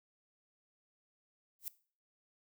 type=noise with exponential growth; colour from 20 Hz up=violet; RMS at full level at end=-36 dBFS; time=1.59-1.68 s; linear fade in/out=1 ms; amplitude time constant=18 ms; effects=noise-tail reverb RT60 0.4 s tail -18 dB re dry